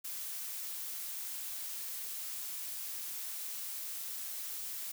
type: noise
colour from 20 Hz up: blue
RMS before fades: -41 dBFS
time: 0.04-4.92 s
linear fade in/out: 10 ms
effects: none